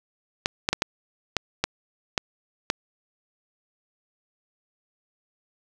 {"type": "clicks", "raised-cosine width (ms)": 0.2, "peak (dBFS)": -4, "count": 8, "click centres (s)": [0.459, 0.689, 0.73, 0.821, 1.367, 1.64, 2.178, 2.701], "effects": []}